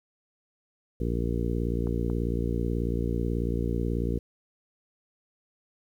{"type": "harmonic tone", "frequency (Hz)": 58.27, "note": "A#1", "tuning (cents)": 0, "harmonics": [1, 2, 3, 4, 5, 6, 7, 8], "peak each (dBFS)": [-29, -32, -34, -35, -36, -37, -37, -38], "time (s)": [1, 4.19], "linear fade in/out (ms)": 5}
{"type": "clicks", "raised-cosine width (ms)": 1, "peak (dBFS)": -27, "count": 2, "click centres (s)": [1.871, 2.1]}
{"effects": ["10-bit"]}